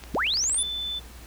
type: clicks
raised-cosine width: 0.2 ms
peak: -22 dBFS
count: 8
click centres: 0.038 / 0.149 / 0.267 / 0.338 / 0.371 / 0.44 / 0.497 / 0.545 s
type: linear sweep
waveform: sine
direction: up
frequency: 97.4 to 10200 Hz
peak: -22 dBFS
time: 0.14-0.63 s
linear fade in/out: 5 ms
type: tone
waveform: sine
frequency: 3516 Hz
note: A7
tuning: 2 cents flat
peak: -28 dBFS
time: 0.57-1 s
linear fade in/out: 20 ms
effects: added 60 Hz sine -43 dBFS peak until 1.26 s + pink hiss -48 dBFS RMS until 1.26 s